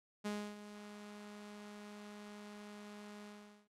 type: tone with ADSR envelope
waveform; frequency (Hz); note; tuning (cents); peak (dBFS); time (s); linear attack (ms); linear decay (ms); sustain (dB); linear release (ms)
sawtooth; 207.7; G#3; 0; -33; 0.24-3.68; 21; 290; -13; 440
effects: low-pass 10000 Hz 12 dB/octave + AAC 48 kbps